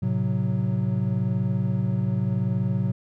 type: chord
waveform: triangle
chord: F# diminished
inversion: first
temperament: equal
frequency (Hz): 110 / 130.81 / 185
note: A2 / C3 / F#3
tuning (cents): 0 / 0 / 0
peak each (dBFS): -24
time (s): 0.02-2.92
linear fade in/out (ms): 10
effects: none